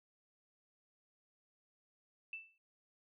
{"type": "tone with exponential decay", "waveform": "sine", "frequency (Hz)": 2653, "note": "E7", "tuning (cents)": 10, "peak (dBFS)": -39, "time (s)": [2.33, 2.58], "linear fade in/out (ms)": 2, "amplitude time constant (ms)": 53, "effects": []}